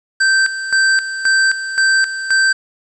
square tone with tremolo, 1559 Hz, G6, 10 cents flat, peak -11 dBFS, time 0.2-2.53 s, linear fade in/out 10 ms, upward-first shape square, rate 1.9 Hz, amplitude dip 70%, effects resampled to 22050 Hz + 7-bit

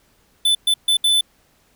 square tone bursts at uneven times, 3509 Hz, A7, 5 cents flat, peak -14 dBFS, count 4, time 0.45-0.55 / 0.67-0.74 / 0.88-0.97 / 1.04-1.21 s, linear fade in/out 5 ms, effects pink hiss -59 dBFS RMS until 1.75 s

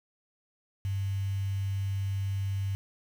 sine tone with quantisation, 98 Hz, G2, in tune, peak -28 dBFS, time 0.85-2.75 s, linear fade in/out 0 ms, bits 8, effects none

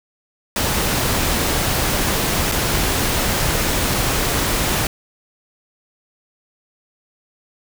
pink noise with dropouts, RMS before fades -19 dBFS, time 0.56-4.87 s, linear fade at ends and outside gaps 2 ms, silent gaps 2.516-2.52 s, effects none

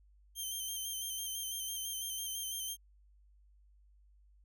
10% pulse tone with vibrato, 3136 Hz, G7, in tune, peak -30 dBFS, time 0.35-2.77 s, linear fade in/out 50 ms, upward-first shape square, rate 6 Hz, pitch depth 29 cents each way, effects added 50 Hz sine -61 dBFS peak until 4.44 s

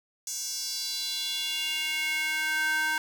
square tone with high-pass filter sweep, 311.1 Hz, D#4, in tune, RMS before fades -30 dBFS, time 0.27-2.98 s, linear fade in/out 2 ms, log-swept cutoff 6400 to 1300 Hz, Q 3.5, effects 9-bit

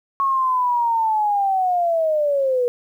sine linear sweep, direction down, 1102 to 480 Hz, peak -16 dBFS, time 0.2-2.68 s, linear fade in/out 0 ms, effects 9-bit

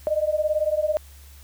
sine beating tone pair, 603 / 621 Hz, D5 / D#5, +46 / -3 cents, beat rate 18 Hz, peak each -23 dBFS, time 0.07-0.97 s, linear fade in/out 0 ms, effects added 70 Hz sine -44 dBFS peak until 1.43 s + white hiss -52 dBFS RMS until 1.43 s

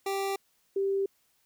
25% pulse / sine tone pair in turn, 392 / 392 Hz, G4 / G4, 0 / 0 cents, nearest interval unison, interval 0 cents, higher neither, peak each -25 dBFS, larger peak neither, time 0.06-0.36 / 0.76-1.06 s, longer neither, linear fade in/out 5 ms, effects white hiss -70 dBFS RMS until 1.45 s

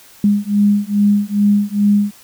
sine beating tone pair, 203.6 / 206 Hz, G#3 / G#3, -34 / -14 cents, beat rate 2.4 Hz, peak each -14 dBFS, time 0.24-2.11 s, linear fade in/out 2 ms, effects white hiss -44 dBFS RMS until 2.23 s

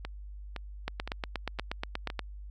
two click trains, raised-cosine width 0.3 ms, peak -16 / -21 dBFS, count 12 / 5, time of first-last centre 0.88-2.193 / 0.05-2.101 s, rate 8.38 / 1.95 Hz, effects added 50 Hz sine -41 dBFS peak until 2.5 s

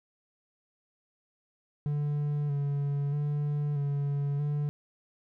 triangle tone with vibrato, 144.4 Hz, D3, 29 cents flat, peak -25 dBFS, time 1.86-4.69 s, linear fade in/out 0 ms, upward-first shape square, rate 0.79 Hz, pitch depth 27 cents each way, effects none

